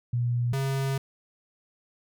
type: tone pair in turn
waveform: sine / square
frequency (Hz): 120.6 / 135.68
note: B2 / C#3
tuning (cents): -41 / -37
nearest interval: major second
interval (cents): 204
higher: second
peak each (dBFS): -23 / -26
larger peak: first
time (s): 0.13-0.53 / 0.53-0.98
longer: second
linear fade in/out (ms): 5
effects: none